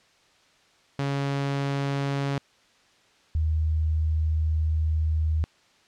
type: tone pair in turn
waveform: sawtooth / sine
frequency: 139.5 / 78.59 Hz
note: C#3 / D#2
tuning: +11 / +18 cents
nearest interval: minor seventh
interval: 993 cents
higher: first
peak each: -21 dBFS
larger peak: neither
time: 0.99-2.38 / 3.35-5.44 s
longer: second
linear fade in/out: 0 ms
effects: white hiss -60 dBFS RMS until 5.87 s + low-pass 5000 Hz 12 dB/octave